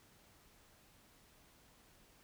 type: silence
effects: pink hiss -66 dBFS RMS until 2.23 s